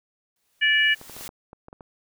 white noise with exponential growth, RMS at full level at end -36 dBFS, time 0.36-1.28 s, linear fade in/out 2 ms, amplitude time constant 200 ms
harmonic tone, 582 Hz, D5, 16 cents flat, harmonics 3 / 4 / 5, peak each -19 / -24 / -22 dBFS, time 0.61-0.95 s, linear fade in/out 20 ms
clicks, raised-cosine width 1 ms, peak -28 dBFS, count 9, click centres 1.014 / 1.097 / 1.166 / 1.21 / 1.291 / 1.531 / 1.684 / 1.729 / 1.808 s
effects none

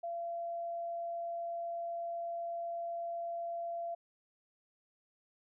sine tone, 682 Hz, F5, 41 cents flat, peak -36 dBFS, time 0.03-3.95 s, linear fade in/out 10 ms, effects none

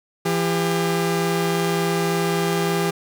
sawtooth tone pair together, 168.7 / 400.8 Hz, E3 / G4, +40 / +38 cents, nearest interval octave + minor third, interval 1498 cents, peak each -18 dBFS, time 0.25-2.91 s, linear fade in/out 10 ms, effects none

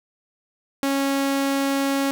sawtooth tone, 275.3 Hz, C#4, 12 cents flat, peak -16 dBFS, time 0.83-2.11 s, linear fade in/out 0 ms, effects none

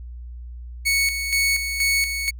sawtooth tone with tremolo, 2217 Hz, C#7, in tune, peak -14 dBFS, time 0.85-2.31 s, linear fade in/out 20 ms, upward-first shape square, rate 2.1 Hz, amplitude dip 55%, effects added 60 Hz sine -33 dBFS peak until 2.39 s

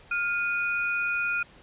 sine tone pair together, 1408 / 2471 Hz, F6 / D#7, +14 / -13 cents, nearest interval minor seventh, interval 973 cents, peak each -27 / -28 dBFS, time 0.11-1.43 s, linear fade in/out 5 ms, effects pink hiss -53 dBFS RMS until 1.62 s + resampled to 8000 Hz

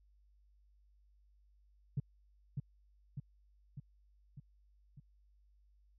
sine tone with echo, 138.59 Hz, C#3, in tune, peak -30 dBFS, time 1.97-2 s, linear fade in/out 5 ms, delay 600 ms, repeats 5, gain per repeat -4 dB, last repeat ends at 5 s, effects tanh soft clip ceiling -28 dBFS + added 50 Hz sine -65 dBFS peak until 5.98 s

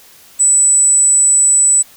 sine tone, 7950 Hz, B8, 10 cents sharp, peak -7 dBFS, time 0.39-1.83 s, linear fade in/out 20 ms, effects white hiss -43 dBFS RMS until 1.96 s

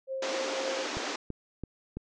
sine tone with tremolo, 531 Hz, C5, 25 cents sharp, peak -31 dBFS, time 0.07-0.87 s, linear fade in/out 50 ms, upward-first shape sine, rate 4 Hz, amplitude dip 25%
pink band-pass noise, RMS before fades -35 dBFS, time 0.22-1.16 s, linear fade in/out 5 ms, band 260 to 6800 Hz, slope 48 dB/octave
click train, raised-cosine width 3 ms, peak -23 dBFS, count 4, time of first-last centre 0.97-1.97 s, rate 3 Hz
effects none

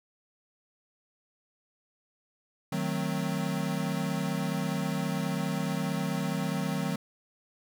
square chord, D# diminished seventh, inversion none, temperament equal, 155.56 / 185 / 220 / 261.6 Hz, D#3 / F#3 / A3 / C4, 0 / 0 / 0 / 0 cents, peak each -34 / -33 / -37 / -37 dBFS, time 2.72-6.96 s, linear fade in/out 5 ms, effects none

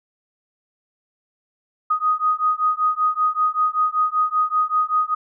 sine beating tone pair, 1244.5 / 1249.7 Hz, D#6 / D#6, 0 / +7 cents, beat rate 5.2 Hz, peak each -20 dBFS, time 1.9-5.15 s, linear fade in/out 10 ms, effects none

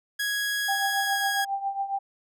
sawtooth tone with pitch glide, 1661.2 to 1650.7 Hz, G#6 to G#6, 0 to -11 cents, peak -22 dBFS, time 0.19-1.45 s, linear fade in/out 10 ms, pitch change -11 cents, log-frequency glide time 1.03-1.17 s
sine tone with tremolo, 789 Hz, G5, 11 cents sharp, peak -23 dBFS, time 0.68-1.99 s, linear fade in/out 10 ms, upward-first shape triangle, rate 7.3 Hz, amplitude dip 80%
effects none

